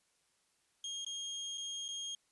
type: tone with dropouts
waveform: 30% pulse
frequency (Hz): 3242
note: G#7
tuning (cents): -42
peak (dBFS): -36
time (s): 0.84-2.15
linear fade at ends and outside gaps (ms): 2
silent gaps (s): 1.048-1.064 / 1.575-1.579 / 1.882-1.887
effects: white hiss -75 dBFS RMS until 2.31 s + resampled to 24000 Hz